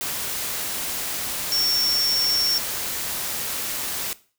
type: tone in noise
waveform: sine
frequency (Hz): 5470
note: F8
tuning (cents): -37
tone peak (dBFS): -20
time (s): 1.52-2.58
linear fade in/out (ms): 0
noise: white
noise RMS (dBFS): -28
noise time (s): 0.01-4.13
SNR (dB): +5
effects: noise-tail reverb RT60 0.4 s tail -18 dB re dry